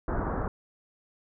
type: low-pass noise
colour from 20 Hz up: pink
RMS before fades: -30 dBFS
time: 0.08-0.48 s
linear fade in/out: 2 ms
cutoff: 1500 Hz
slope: 48 dB/octave
effects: none